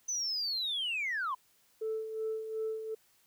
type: linear sweep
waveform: sine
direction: down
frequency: 6140 to 967 Hz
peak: -30 dBFS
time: 0.08-1.35 s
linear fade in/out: 10 ms
type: tone with tremolo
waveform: sine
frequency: 440 Hz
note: A4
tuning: in tune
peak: -30 dBFS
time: 1.81-2.95 s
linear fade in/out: 10 ms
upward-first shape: sine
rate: 2.7 Hz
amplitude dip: 60%
effects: tanh soft clip ceiling -28 dBFS + white hiss -68 dBFS RMS until 3.26 s